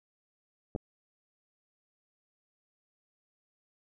clicks, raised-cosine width 2 ms, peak -22 / -22 dBFS, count 2, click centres 0.751 / 0.761 s, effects none

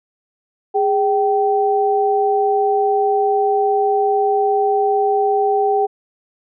sine tone pair together, 411.9 / 774.4 Hz, G#4 / G5, -14 / -21 cents, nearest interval major seventh, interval 1093 cents, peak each -16 dBFS, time 0.74-5.87 s, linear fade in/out 20 ms, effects none

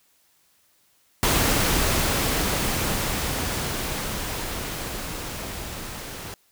pink noise with level ramp, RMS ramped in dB -20 to -36 dBFS, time 1.23-6.34 s, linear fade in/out 0 ms, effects white hiss -63 dBFS RMS until 6.51 s

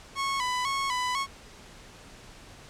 sawtooth tone with vibrato, 1046.5 Hz, C6, in tune, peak -23 dBFS, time 0.15-1.27 s, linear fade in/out 50 ms, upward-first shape square, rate 2 Hz, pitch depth 83 cents each way, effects pink hiss -49 dBFS RMS until 2.69 s + low-pass 8000 Hz 12 dB/octave

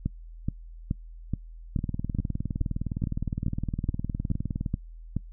two click trains, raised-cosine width 5 ms, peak -14 / -17 dBFS, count 13 / 57, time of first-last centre 0.06-5.166 / 1.79-4.662 s, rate 2.35 / 19.5 Hz, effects noise-tail reverb RT60 0.1 s tail -23 dB re dry + added 41 Hz sine -41 dBFS peak until 5.32 s

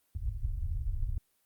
pink low-pass noise, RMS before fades -33 dBFS, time 0.15-1.18 s, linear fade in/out 2 ms, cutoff 110 Hz, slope 48 dB/octave, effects white hiss -73 dBFS RMS until 1.45 s + Opus 32 kbps

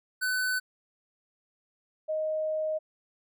square / sine tone pair in turn, 1506 / 623.8 Hz, F#6 / D#5, +30 / +4 cents, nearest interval octave + minor third, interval 1526 cents, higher first, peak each -27 dBFS, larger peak neither, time 0.21-0.6 / 2.08-2.79 s, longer second, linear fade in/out 20 ms, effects none

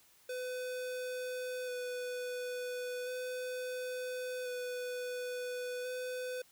square tone with vibrato, 500 Hz, B4, 21 cents sharp, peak -38 dBFS, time 0.29-6.42 s, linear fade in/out 5 ms, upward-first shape square, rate 0.36 Hz, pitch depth 12 cents each way, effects white hiss -65 dBFS RMS until 6.51 s

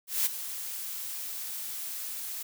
blue noise with ADSR envelope, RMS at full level -25 dBFS, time 0.07-2.43 s, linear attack 190 ms, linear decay 15 ms, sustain -12 dB, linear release 8 ms, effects none

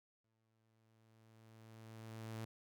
sawtooth tone with exponential growth, 111.5 Hz, A2, 23 cents sharp, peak -39 dBFS, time 0.24-2.45 s, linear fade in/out 5 ms, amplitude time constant 480 ms, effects none

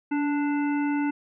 harmonic tone with a mistuned harmonic, 293.7 Hz, D4, in tune, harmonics 1 / 3 / 5 / 7 / 9, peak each -23 / -33 / -37 / -40 / -42 dBFS, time 0.11-1.11 s, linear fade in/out 10 ms, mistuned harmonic 1, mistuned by -30 cents, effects none

